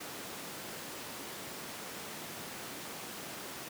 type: high-pass noise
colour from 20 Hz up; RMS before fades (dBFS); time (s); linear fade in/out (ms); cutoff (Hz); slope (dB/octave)
pink; -44; 0-3.69; 10; 190; 12
effects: none